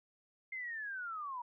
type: linear sweep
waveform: sine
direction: down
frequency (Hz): 2108 to 941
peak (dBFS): -39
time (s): 0.52-1.42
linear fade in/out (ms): 5
effects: none